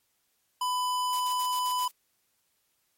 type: tone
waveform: square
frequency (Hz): 999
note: B5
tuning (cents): +20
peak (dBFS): -27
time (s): 0.61-1.88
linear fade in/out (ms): 5
type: noise with tremolo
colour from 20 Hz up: blue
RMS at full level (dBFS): -38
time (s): 1.13-1.91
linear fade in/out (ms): 0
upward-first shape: square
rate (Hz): 7.6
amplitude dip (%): 75
effects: white hiss -73 dBFS RMS until 2.97 s + MP3 64 kbps